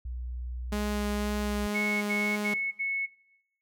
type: tone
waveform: sine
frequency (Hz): 61.2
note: B1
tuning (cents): -15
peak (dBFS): -33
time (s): 0.05-1.67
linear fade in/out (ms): 5
type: tone with vibrato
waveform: sawtooth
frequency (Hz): 207.7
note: G#3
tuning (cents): 0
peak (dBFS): -25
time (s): 0.72-2.54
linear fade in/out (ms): 5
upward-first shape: sine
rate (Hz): 2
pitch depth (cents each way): 8
type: tone bursts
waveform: sine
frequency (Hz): 2200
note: C#7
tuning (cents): -14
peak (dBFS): -27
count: 4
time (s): 1.74-3.067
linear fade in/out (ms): 20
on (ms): 280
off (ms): 69
effects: noise-tail reverb RT60 0.9 s tail -22 dB re dry